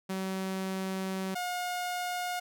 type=tone pair in turn; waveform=sawtooth; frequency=190 / 717.3 Hz; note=F#3 / F5; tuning=+46 / +46 cents; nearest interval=octave + major seventh; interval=2300 cents; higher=second; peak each=-28 dBFS; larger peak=neither; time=0.09-1.35 / 1.35-2.4 s; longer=first; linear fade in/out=10 ms; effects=none